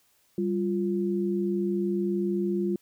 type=tone pair together; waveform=sine; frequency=195.98 / 349.2 Hz; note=G3 / F4; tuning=0 / 0 cents; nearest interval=minor seventh; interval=1000 cents; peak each=-27 dBFS; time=0.38-2.76 s; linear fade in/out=2 ms; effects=white hiss -66 dBFS RMS until 2.81 s